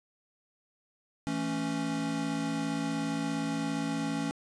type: chord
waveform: square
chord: A major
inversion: second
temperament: equal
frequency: 164.81 / 220 / 277.2 Hz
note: E3 / A3 / C#4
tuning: 0 / 0 / 0 cents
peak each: -37 / -37 / -33 dBFS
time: 1.27-4.31 s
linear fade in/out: 0 ms
effects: resampled to 22050 Hz + 9-bit